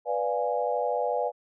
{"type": "chord", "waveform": "sine", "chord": "B diminished seventh", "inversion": "none", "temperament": "equal", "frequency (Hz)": [493.9, 587.3, 698.5, 830.6], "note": ["B4", "D5", "F5", "Ab5"], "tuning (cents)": [0, 0, 0, 0], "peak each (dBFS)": [-29, -30, -31, -31], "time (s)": [0.05, 1.32], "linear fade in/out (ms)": 50, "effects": []}